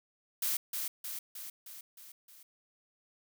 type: noise with echo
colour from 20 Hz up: blue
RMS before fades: -32 dBFS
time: 0.42-0.57 s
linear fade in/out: 5 ms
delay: 310 ms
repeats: 6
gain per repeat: -4 dB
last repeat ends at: 2.43 s
effects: none